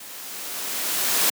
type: noise with level ramp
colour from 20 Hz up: white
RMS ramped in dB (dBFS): -40 to -19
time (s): 0-1.3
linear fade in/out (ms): 5
effects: high-pass 200 Hz 12 dB/octave